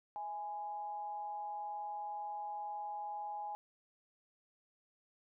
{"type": "tone with amplitude modulation", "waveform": "sine", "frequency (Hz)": 830.6, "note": "G#5", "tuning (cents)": 0, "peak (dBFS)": -37, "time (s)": [0.16, 3.55], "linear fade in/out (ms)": 0, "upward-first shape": "sine", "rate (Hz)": 178, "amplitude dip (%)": 50, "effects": []}